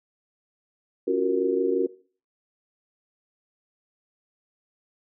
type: chord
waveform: sine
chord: Gb major seventh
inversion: second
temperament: equal with one note detuned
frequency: 277.2 / 349.2 / 374.9 / 466.2 Hz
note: Db4 / F4 / Gb4 / Bb4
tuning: 0 / 0 / +23 / 0 cents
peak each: -29 / -28 / -24 / -25 dBFS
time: 1.07-1.87 s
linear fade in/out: 10 ms
effects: noise-tail reverb RT60 0.4 s tail -18 dB re dry